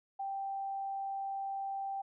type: tone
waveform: sine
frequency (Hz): 784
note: G5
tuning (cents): 0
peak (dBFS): -35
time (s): 0.19-2.02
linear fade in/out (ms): 10
effects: none